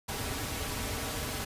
pink noise with comb filter, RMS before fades -35 dBFS, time 0.08-1.45 s, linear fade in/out 10 ms, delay 5.7 ms, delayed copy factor -0.55, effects resampled to 32000 Hz

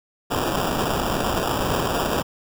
white noise with sample-and-hold, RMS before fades -23 dBFS, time 0.3-2.23 s, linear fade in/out 20 ms, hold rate 2100 Hz, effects none

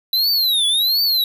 square tone with vibrato, 3951 Hz, B7, in tune, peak -15 dBFS, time 0.13-1.24 s, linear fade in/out 2 ms, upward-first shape triangle, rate 1.4 Hz, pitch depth 270 cents each way, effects none

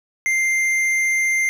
triangle tone with tanh clipping, 2095 Hz, C7, 2 cents sharp, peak -18 dBFS, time 0.26-1.49 s, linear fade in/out 0 ms, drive 14 dB, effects none

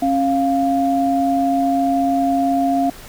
sine tone pair together, 272.4 / 698.5 Hz, C#4 / F5, -30 / 0 cents, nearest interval octave + major third, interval 1630 cents, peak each -17 dBFS, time 0.02-2.9 s, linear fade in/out 5 ms, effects pink hiss -39 dBFS RMS until 3.08 s

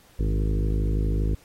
harmonic tone with a mistuned harmonic, 52.5 Hz, G#1, 19 cents sharp, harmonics 1 / 2 / 3 / 4 / 5 / 6 / 7 / 8 / 9, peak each -22 / -29 / -31 / -39 / -36 / -37 / -38 / -41 / -41 dBFS, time 0.19-1.35 s, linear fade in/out 5 ms, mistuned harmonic 2, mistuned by -63 cents, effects pink hiss -56 dBFS RMS until 1.44 s + AAC 48 kbps

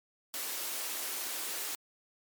white high-pass noise, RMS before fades -37 dBFS, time 0.34-1.75 s, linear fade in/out 0 ms, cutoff 270 Hz, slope 24 dB/octave, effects MP3 96 kbps

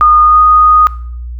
sine tone with pitch glide, 1224 to 1239.7 Hz, D#6 to D#6, -29 to -7 cents, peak -3 dBFS, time 0.01-0.87 s, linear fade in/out 0 ms, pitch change +22 cents, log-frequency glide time 0.22-0.41 s, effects noise-tail reverb RT60 0.6 s tail -20 dB re dry + added 60 Hz sine -20 dBFS peak until 1.39 s

